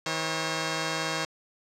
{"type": "tone pair together", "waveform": "5% pulse", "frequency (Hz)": [160.54, 540], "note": ["E3", "C#5"], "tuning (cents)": [-45, -45], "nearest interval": "octave + major sixth", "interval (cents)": 2100, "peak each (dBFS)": -19, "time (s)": [0.06, 1.25], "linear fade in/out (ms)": 2, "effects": ["low-pass 8000 Hz 12 dB/octave"]}